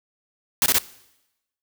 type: noise bursts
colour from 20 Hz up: white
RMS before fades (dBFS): -18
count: 3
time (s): 0.62-0.784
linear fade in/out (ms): 0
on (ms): 40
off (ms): 22
effects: noise-tail reverb RT60 0.9 s tail -20 dB re dry